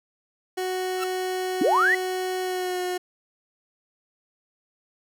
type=tone with pitch glide; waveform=30% pulse; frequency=370 to 362.2 Hz; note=F#4 to F#4; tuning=0 to -37 cents; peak=-23 dBFS; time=0.57-2.98 s; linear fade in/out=10 ms; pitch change=-37 cents; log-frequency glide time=2.42-2.81 s
type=tone with exponential growth; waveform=sawtooth; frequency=1338 Hz; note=E6; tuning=25 cents sharp; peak=-21 dBFS; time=0.95-1.04 s; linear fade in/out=5 ms; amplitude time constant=18 ms
type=linear sweep; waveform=sine; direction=up; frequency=238.7 to 2013 Hz; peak=-17 dBFS; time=1.61-1.95 s; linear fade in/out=5 ms
effects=none